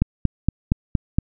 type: click train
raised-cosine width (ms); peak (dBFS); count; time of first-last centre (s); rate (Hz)
5; -4; 6; 0.02-1.186; 4.29
effects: none